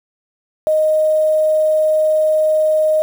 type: tone with quantisation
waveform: sine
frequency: 621 Hz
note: D#5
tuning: 3 cents flat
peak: -11 dBFS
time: 0.67-3.02 s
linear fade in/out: 0 ms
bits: 6
effects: none